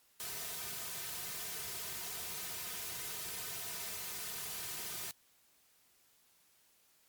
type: noise with comb filter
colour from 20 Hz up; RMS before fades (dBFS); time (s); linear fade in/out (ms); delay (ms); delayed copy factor
white; -42; 0.2-5.11; 0; 3.6; -0.75
effects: white hiss -69 dBFS RMS until 7.08 s + MP3 96 kbps